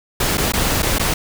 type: noise with dropouts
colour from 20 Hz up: pink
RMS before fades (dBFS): -18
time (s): 0.2-1.14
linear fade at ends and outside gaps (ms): 5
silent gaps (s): 0.373-0.379 / 0.522-0.535 / 0.823-0.828 / 0.985-0.995
effects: none